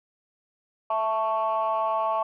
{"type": "chord", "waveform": "sine", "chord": "A major", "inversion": "second", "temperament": "equal", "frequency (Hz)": [659.3, 880, 1108.7], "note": ["E5", "A5", "C#6"], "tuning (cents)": [0, 0, 0], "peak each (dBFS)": -26, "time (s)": [0.9, 2.23], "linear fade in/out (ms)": 5, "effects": ["tanh soft clip ceiling -17 dBFS"]}